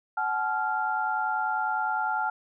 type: tone cluster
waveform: sine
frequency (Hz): 749 / 859 / 1390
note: F#5 / A5 / F6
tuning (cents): +21 / -42 / -9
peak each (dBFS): -32 / -28 / -29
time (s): 0.17-2.3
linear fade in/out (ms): 5
effects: none